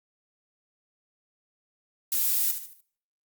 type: noise with echo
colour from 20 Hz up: violet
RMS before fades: -25 dBFS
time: 2.12-2.51 s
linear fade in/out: 2 ms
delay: 74 ms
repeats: 4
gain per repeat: -8 dB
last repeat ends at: 2.806 s
effects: noise-tail reverb RT60 0.5 s tail -19 dB re dry + Opus 48 kbps